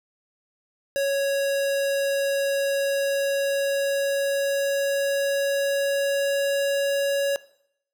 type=tone with pitch glide; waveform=square; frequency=554.4 to 558.9 Hz; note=C#5 to C#5; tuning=0 to +14 cents; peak=-22 dBFS; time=0.96-7.36 s; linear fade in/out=0 ms; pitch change=+14 cents; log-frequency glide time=2.77-7.22 s; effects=noise-tail reverb RT60 0.7 s tail -19 dB re dry